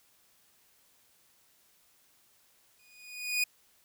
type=tone with exponential growth; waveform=sawtooth; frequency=2469 Hz; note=D#7; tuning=14 cents flat; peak=-21 dBFS; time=2.79-3.44 s; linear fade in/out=5 ms; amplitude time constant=140 ms; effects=white hiss -66 dBFS RMS until 3.84 s